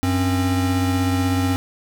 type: tone pair together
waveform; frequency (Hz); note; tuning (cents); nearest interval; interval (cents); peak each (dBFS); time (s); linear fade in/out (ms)
square; 94.47 / 267.2; F#2 / C4; +37 / +36; octave + tritone; 1799; -21; 0.03-1.56; 0
effects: none